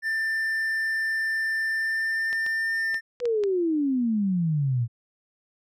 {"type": "tone with pitch glide", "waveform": "triangle", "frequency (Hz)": [1784, 1800.6], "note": ["A6", "A6"], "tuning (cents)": [23, 39], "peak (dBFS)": -22, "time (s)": [0.02, 3.01], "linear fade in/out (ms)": 50, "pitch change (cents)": 16, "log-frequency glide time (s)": [1.68, 2.51]}
{"type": "clicks", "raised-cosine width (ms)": 0.2, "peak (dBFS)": -21, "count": 6, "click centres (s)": [2.329, 2.464, 2.944, 3.202, 3.255, 3.437]}
{"type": "exponential sweep", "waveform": "sine", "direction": "down", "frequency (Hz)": [500, 113.3], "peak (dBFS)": -21, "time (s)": [3.2, 4.88], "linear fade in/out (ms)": 50}
{"effects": []}